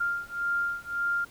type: beating tone pair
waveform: sine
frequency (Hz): 1396.9 / 1398.7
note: F6 / F6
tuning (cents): 0 / +2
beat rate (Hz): 1.8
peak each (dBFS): -30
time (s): 0-1.25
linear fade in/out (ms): 10
effects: pink hiss -53 dBFS RMS until 1.3 s